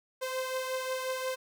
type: beating tone pair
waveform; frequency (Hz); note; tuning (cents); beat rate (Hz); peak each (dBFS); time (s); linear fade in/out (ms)
sawtooth; 517 / 522.6; C5 / C5; -21 / -2; 5.6; -29 / -35; 0.21-1.36; 20
effects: none